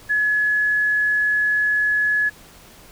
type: tone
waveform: sine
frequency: 1698 Hz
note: G#6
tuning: 38 cents sharp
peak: -16 dBFS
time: 0.09-2.3 s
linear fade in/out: 20 ms
effects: pink hiss -46 dBFS RMS until 2.91 s